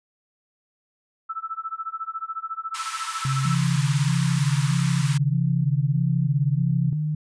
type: tone with tremolo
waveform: sine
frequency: 1318.5 Hz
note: E6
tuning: in tune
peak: -25 dBFS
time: 1.29-3.57 s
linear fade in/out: 10 ms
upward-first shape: sine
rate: 14 Hz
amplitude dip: 95%
type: high-pass noise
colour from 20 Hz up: pink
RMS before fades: -33 dBFS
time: 2.74-5.18 s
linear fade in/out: 10 ms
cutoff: 910 Hz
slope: 96 dB/octave
type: tone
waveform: sine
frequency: 134.6 Hz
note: C3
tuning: 49 cents sharp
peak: -21 dBFS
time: 3.25-6.93 s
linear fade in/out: 2 ms
type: tone with vibrato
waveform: sine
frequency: 159.9 Hz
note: D#3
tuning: 48 cents sharp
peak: -22 dBFS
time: 3.45-7.15 s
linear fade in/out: 5 ms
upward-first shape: square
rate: 1.6 Hz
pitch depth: 84 cents each way
effects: resampled to 22050 Hz